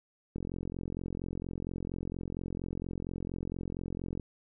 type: click train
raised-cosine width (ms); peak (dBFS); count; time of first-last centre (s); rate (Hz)
3; -24; 171; 0.36-4.197; 44.3
effects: none